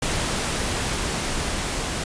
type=noise with level ramp; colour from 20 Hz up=pink; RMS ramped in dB=-24 to -27 dBFS; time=0.02-2.04 s; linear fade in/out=5 ms; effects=resampled to 22050 Hz